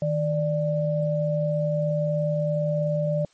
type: tone pair together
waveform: sine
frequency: 156.27 / 590 Hz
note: D#3 / D5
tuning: +8 / +8 cents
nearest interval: octave + major seventh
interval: 2300 cents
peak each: -24 dBFS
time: 0.02-3.25 s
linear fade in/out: 2 ms
effects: white hiss -61 dBFS RMS until 3.33 s + MP3 32 kbps